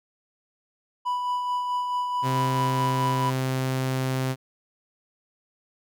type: tone with tremolo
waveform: triangle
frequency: 987.8 Hz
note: B5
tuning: in tune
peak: -21 dBFS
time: 1.05-3.31 s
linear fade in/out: 20 ms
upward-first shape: sine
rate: 4.6 Hz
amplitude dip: 35%
type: tone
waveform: sawtooth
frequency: 130.81 Hz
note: C3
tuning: in tune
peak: -20 dBFS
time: 2.22-4.36 s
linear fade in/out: 50 ms
effects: none